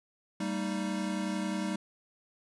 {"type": "chord", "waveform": "square", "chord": "Eb major", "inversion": "first", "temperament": "equal with one note detuned", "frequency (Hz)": [196, 227.1, 311.1], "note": ["G3", "Bb3", "Eb4"], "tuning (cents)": [0, -45, 0], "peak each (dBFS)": [-34, -39, -37], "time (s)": [0.4, 1.76], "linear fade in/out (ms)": 5, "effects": ["resampled to 24000 Hz"]}